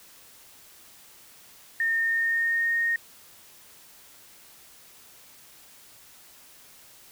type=tone with pitch glide; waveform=sine; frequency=1825 to 1852.6 Hz; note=A#6 to A#6; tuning=-37 to -11 cents; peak=-22 dBFS; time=1.8-2.96 s; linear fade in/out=2 ms; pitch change=+26 cents; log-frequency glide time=1.96-2.81 s; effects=white hiss -52 dBFS RMS until 7.11 s